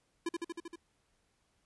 square tone with echo, 338.6 Hz, E4, 46 cents sharp, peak -32 dBFS, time 0.26-0.29 s, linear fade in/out 5 ms, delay 78 ms, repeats 6, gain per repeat -2 dB, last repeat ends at 0.758 s, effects pink hiss -75 dBFS RMS until 1.65 s + resampled to 24000 Hz

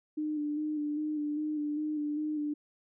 sine tone with vibrato, 300.5 Hz, D4, 40 cents sharp, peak -30 dBFS, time 0.17-2.54 s, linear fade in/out 10 ms, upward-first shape square, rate 2.5 Hz, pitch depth 25 cents each way, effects none

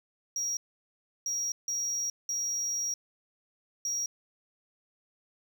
triangle tone bursts at uneven times, 5680 Hz, F8, 28 cents sharp, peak -28 dBFS, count 5, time 0.36-0.57 / 1.26-1.52 / 1.68-2.1 / 2.29-2.94 / 3.85-4.06 s, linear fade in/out 2 ms, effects 9-bit

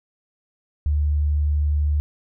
sine tone, 74 Hz, D2, 14 cents sharp, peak -17 dBFS, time 0.86-2 s, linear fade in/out 0 ms, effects none

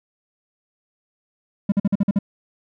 triangle tone bursts, 200 Hz, G3, 35 cents sharp, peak -12 dBFS, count 7, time 1.69-2.189 s, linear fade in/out 5 ms, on 31 ms, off 47 ms, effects none

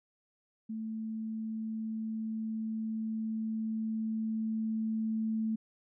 sine tone with level ramp, 220.7 Hz, A3, 5 cents sharp, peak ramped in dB -35 to -29 dBFS, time 0.69-5.56 s, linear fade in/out 10 ms, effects none

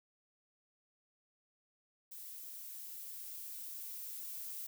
violet noise with level ramp, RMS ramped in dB -49 to -44 dBFS, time 2.11-4.67 s, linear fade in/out 10 ms, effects none

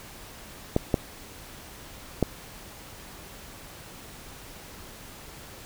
clicks, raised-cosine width 2 ms, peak -7 dBFS, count 3, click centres 0.764 / 0.942 / 2.227 s, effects pink hiss -45 dBFS RMS until 5.65 s

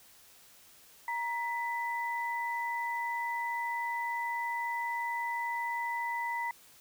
sine tone pair together, 940 / 1991.8 Hz, A#5 / B6, +14 / +14 cents, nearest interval octave + minor second, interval 1300 cents, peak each -33 / -36 dBFS, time 1.08-6.51 s, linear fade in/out 2 ms, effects white hiss -58 dBFS RMS until 6.8 s

